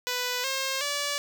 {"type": "tone with pitch steps", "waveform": "5% pulse", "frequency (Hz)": [495.7, 534.4, 576], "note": ["B4", "C5", "D5"], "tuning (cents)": [6, 36, -34], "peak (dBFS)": -16, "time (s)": [0.07, 1.18], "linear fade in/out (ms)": 0, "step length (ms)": 370, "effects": []}